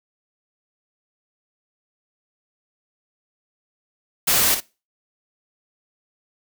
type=noise with echo; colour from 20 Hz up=white; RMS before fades=-18 dBFS; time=4.27-4.55 s; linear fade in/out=10 ms; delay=55 ms; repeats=1; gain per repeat=-9 dB; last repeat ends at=4.605 s; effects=noise-tail reverb RT60 0.3 s tail -22 dB re dry